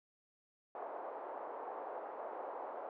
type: band-pass noise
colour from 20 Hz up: white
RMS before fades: -45 dBFS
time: 0.75-2.89 s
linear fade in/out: 2 ms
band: 430 to 920 Hz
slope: 24 dB/octave
effects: none